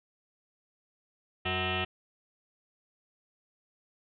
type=tone with frequency modulation; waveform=sine; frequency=1301 Hz; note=E6; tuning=23 cents flat; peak=-28 dBFS; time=1.45-1.85 s; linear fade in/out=10 ms; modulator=278 Hz; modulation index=6.7; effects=none